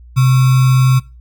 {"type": "tone with sample-and-hold", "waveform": "sine", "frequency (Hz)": 129.5, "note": "C3", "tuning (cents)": -17, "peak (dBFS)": -7, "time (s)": [0.16, 1], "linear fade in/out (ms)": 20, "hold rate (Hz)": 1225, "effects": ["noise-tail reverb RT60 0.3 s tail -22 dB re dry", "added 60 Hz sine -36 dBFS peak until 1.2 s"]}